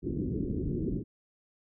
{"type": "low-pass noise", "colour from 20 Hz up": "white", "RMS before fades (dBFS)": -32, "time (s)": [0.02, 1.04], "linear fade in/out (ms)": 50, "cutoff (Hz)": 380, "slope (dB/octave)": 48, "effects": []}